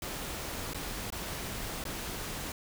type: noise with dropouts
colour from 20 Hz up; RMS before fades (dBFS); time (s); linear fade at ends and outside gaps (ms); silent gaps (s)
pink; -38; 0.02-2.52; 2; 0.735-0.745 / 1.103-1.123 / 1.84-1.852
effects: none